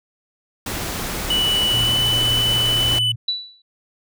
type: noise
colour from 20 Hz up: pink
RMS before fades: -26 dBFS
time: 0.66-2.99 s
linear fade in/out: 5 ms
type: tone with pitch glide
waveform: triangle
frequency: 2960 to 2991 Hz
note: F#7 to F#7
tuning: 0 to +18 cents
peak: -15 dBFS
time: 1.3-3.12 s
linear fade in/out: 5 ms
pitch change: +18 cents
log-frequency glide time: 1.76-1.93 s
type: tone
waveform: sine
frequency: 116.54 Hz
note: A#2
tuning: in tune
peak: -25 dBFS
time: 1.72-3.16 s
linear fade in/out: 10 ms
type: tone with exponential decay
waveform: sine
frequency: 3951 Hz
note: B7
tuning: in tune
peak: -16 dBFS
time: 3.28-3.62 s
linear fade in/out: 5 ms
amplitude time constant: 73 ms
effects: none